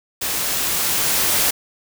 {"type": "noise with level ramp", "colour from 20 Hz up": "white", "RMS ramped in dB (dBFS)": [-23, -17], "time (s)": [0.21, 1.51], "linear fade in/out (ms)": 10, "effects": []}